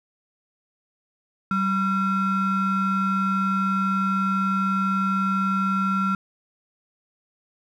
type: ring-modulated tone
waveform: triangle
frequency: 587 Hz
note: D5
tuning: 1 cent flat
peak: -15 dBFS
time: 1.51-6.15 s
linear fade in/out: 2 ms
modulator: 779 Hz
effects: none